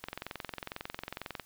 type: click train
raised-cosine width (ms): 0.3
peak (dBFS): -21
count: 31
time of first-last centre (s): 0.04-1.397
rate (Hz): 22.1
effects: white hiss -61 dBFS RMS until 1.45 s